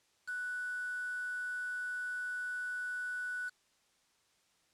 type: tone with quantisation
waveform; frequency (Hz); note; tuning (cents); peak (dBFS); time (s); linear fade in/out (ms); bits
sine; 1483; F#6; +4; -36; 0.27-3.5; 20; 8
effects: white hiss -72 dBFS RMS until 4.73 s + low-pass 8000 Hz 12 dB/octave